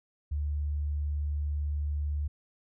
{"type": "tone", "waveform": "sine", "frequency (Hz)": 73.5, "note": "D2", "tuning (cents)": 2, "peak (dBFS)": -28, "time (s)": [0.31, 2.28], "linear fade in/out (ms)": 10, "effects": []}